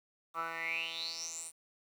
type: tone with band-pass filter sweep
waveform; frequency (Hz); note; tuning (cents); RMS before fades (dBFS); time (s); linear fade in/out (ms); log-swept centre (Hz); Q
10% pulse; 164.81; E3; 0; -39; 0.34-1.52; 50; 1200 to 9400; 9.8
effects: 10-bit